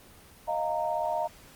sine chord, Eb suspended second, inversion none, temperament equal with one note detuned, 622.3 / 698.5 / 922.7 Hz, Eb5 / F5 / Bb5, 0 / 0 / -18 cents, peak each -31 dBFS, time 0.47-1.28 s, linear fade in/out 20 ms, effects pink hiss -53 dBFS RMS until 1.55 s + Opus 24 kbps

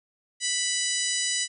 harmonic tone, 987.8 Hz, B5, in tune, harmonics 2 / 3 / 4 / 5 / 6 / 7 / 8 / 9, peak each -33 / -33 / -33 / -33 / -33 / -33 / -33 / -33 dBFS, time 0.4-1.48 s, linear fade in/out 50 ms, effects none

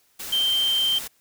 sine tone in noise, 3136 Hz, G7, in tune, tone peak -19 dBFS, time 0.32-0.99 s, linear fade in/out 10 ms, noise white, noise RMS -34 dBFS, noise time 0.19-1.08 s, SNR +12 dB, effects white hiss -63 dBFS RMS until 1.2 s

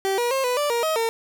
30% pulse tone with pitch steps, 387.6 / 480.2 / 535 / 495.6 / 586 / 471.4 / 633 / 455.7 Hz, G4 / B4 / C5 / B4 / D5 / A#4 / D#5 / A#4, -20 / -49 / +38 / +6 / -4 / +19 / +30 / -39 cents, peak -18 dBFS, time 0.05-1.09 s, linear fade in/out 0 ms, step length 130 ms, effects none

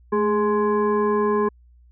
sine tone with frequency modulation, 415.3 Hz, G#4, in tune, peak -17 dBFS, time 0.12-1.49 s, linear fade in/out 10 ms, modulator 630 Hz, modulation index 1, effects added 60 Hz sine -49 dBFS peak until 1.91 s

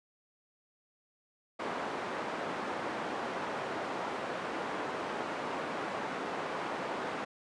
white band-pass noise, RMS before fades -37 dBFS, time 1.59-7.25 s, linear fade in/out 10 ms, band 230 to 1100 Hz, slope 12 dB/octave, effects resampled to 22050 Hz

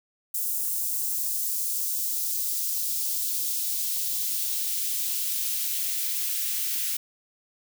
blue noise with high-pass filter sweep, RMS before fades -28 dBFS, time 0.34-6.97 s, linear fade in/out 5 ms, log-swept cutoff 7800 to 2000 Hz, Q 0.96, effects none

